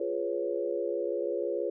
sine chord, C# dominant seventh, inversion first, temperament equal, 349.2 / 415.3 / 493.9 / 554.4 Hz, E#4 / G#4 / B4 / C#5, 0 / 0 / 0 / 0 cents, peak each -34 dBFS, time 0-1.7 s, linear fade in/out 5 ms, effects none

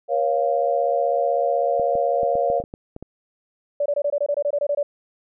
sine chord, Bb minor, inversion none, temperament equal with one note detuned, 478.4 / 554.4 / 698.5 Hz, Bb4 / Db5 / F5, +45 / 0 / 0 cents, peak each -24 / -21 / -22 dBFS, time 0.08-2.63 s, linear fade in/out 50 ms
clicks, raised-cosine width 2 ms, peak -21 dBFS, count 10, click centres 1.797 / 1.954 / 2.232 / 2.354 / 2.501 / 2.601 / 2.639 / 2.739 / 2.964 / 3.026 s
sine tone bursts, 578 Hz, D5, 28 cents flat, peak -18 dBFS, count 13, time 3.8-4.83 s, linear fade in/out 5 ms, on 58 ms, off 23 ms
effects none

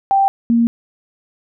sine tone pair in turn, 784 / 233.1 Hz, G5 / A#3, 0 / 0 cents, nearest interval octave + major sixth, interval 2100 cents, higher first, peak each -10 dBFS, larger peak neither, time 0.11-0.28 / 0.5-0.67 s, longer neither, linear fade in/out 0 ms, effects none

